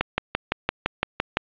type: click train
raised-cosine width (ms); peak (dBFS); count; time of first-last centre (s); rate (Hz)
0.3; -4; 9; 0.01-1.371; 5.88
effects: resampled to 8000 Hz + 7-bit